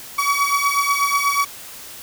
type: beating tone pair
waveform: 30% pulse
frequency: 1130 / 1138.2 Hz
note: C#6 / C#6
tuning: +33 / +45 cents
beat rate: 8.2 Hz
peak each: -17 dBFS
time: 0.18-1.45 s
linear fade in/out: 10 ms
effects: white hiss -37 dBFS RMS until 2.02 s